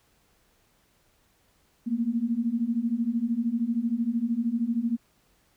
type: beating tone pair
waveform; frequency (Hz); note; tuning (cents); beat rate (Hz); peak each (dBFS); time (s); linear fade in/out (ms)
sine; 225.3 / 238.3; A3 / A#3; +41 / +38; 13; -28 / -26; 1.86-4.97; 20
effects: pink hiss -66 dBFS RMS until 5.56 s